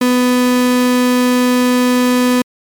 35% pulse tone, 249 Hz, B3, 14 cents sharp, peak -8 dBFS, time 0.01-2.42 s, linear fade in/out 5 ms, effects MP3 96 kbps

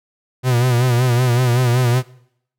45% pulse tone with vibrato, 123.47 Hz, B2, in tune, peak -13 dBFS, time 0.43-2.03 s, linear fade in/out 50 ms, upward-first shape sine, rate 5.3 Hz, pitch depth 72 cents each way, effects noise-tail reverb RT60 0.7 s tail -21 dB re dry

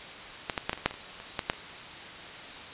clicks, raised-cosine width 0.3 ms, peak -12 / -12 / -10 / -14 / -26 / -6 / -22 / -26 / -26 / -12 / -8 / -27 dBFS, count 12, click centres 0.498 / 0.578 / 0.695 / 0.731 / 0.776 / 0.86 / 0.91 / 0.941 / 1.201 / 1.392 / 1.499 / 1.534 s, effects white hiss -42 dBFS RMS until 2.73 s + resampled to 8000 Hz

